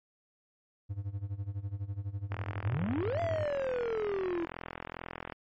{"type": "tone with tremolo", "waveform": "triangle", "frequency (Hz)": 100, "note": "G2", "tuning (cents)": 35, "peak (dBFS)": -29, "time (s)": [0.89, 3.46], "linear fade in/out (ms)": 20, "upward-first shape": "sine", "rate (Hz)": 12, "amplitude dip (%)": 85}
{"type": "click train", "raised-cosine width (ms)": 0.5, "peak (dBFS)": -23, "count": 128, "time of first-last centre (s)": [2.32, 5.322], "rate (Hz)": 42.3}
{"type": "exponential two-way sweep", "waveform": "triangle", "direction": "up then down", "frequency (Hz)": [96, 691, 328], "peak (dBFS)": -28, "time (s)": [2.65, 4.46], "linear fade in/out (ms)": 20, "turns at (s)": 3.2}
{"effects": ["MP3 32 kbps"]}